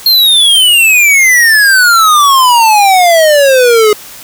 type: exponential sweep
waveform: square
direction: down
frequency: 4269 to 415.3 Hz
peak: -4 dBFS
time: 0.06-3.93 s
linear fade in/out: 2 ms
effects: white hiss -30 dBFS RMS until 4.23 s